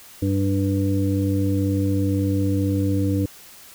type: harmonic tone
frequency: 98 Hz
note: G2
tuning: in tune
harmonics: 1 / 2 / 3 / 5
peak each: -21 / -28 / -22 / -30 dBFS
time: 0.22-3.26 s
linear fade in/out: 5 ms
effects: white hiss -45 dBFS RMS until 3.74 s